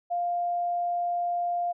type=tone; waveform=sine; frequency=700 Hz; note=F5; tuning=4 cents sharp; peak=-25 dBFS; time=0.1-1.73 s; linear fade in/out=20 ms; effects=none